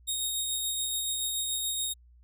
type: tone with tremolo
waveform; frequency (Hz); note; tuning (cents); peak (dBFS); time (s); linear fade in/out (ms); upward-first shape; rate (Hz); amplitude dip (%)
15% pulse; 3729; A#7; 0; -21; 0.07-1.94; 20; sine; 7; 25
effects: added 60 Hz sine -54 dBFS peak until 2.23 s